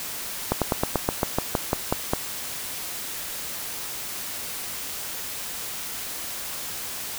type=slowing click train; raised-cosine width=1 ms; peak=-6 dBFS; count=12; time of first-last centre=0.52-2.135 s; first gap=97 ms; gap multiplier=1.08; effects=white hiss -33 dBFS RMS until 7.18 s